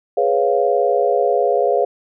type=chord; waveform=sine; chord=C# dominant seventh; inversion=second; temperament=equal; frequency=415.3 / 493.9 / 554.4 / 698.5 Hz; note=G#4 / B4 / C#5 / E#5; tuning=0 / 0 / 0 / 0 cents; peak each=-19 dBFS; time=0.17-1.85 s; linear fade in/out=5 ms; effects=none